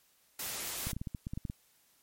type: noise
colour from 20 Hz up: white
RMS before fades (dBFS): -38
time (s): 0.39-0.92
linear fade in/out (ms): 5
type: clicks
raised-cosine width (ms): 5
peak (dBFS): -25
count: 11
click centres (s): 0.87 / 0.932 / 0.966 / 1.015 / 1.072 / 1.148 / 1.269 / 1.335 / 1.375 / 1.452 / 1.499
effects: white hiss -68 dBFS RMS until 2.02 s + MP3 64 kbps